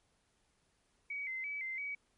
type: tone with pitch steps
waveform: sine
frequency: 2264 / 2065 / 2290 / 2078 / 2269 Hz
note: C#7 / C7 / D7 / C7 / C#7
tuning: +36 / -23 / -44 / -12 / +40 cents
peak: -37 dBFS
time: 1.1-1.95 s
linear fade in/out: 5 ms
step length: 170 ms
effects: pink hiss -75 dBFS RMS until 2.17 s + MP3 48 kbps